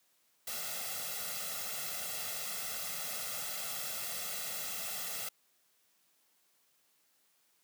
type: noise with comb filter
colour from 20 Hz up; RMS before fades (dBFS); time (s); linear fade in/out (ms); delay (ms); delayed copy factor
white; -39; 0.47-5.29; 5; 1.5; +0.95
effects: white hiss -72 dBFS RMS until 7.63 s + high-pass 150 Hz 12 dB/octave